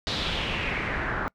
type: noise with low-pass filter sweep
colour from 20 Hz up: pink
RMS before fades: -29 dBFS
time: 0.07-1.28 s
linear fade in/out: 0 ms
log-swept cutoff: 4200 to 1400 Hz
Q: 3.5
effects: noise-tail reverb RT60 0.1 s tail -25 dB re dry